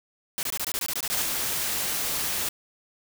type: noise bursts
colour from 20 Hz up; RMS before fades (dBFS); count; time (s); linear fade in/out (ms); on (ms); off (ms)
white; -29; 12; 0.38-1.222; 0; 50; 22
type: noise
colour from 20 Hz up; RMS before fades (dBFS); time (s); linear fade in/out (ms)
white; -28; 1.12-2.49; 5
effects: none